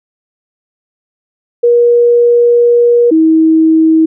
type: tone pair in turn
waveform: sine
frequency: 477.2 / 320 Hz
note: A#4 / D#4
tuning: +41 / +49 cents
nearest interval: perfect fifth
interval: 692 cents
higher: first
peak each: -4 dBFS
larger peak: neither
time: 1.63-3.11 / 3.11-4.06 s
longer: first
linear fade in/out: 10 ms
effects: none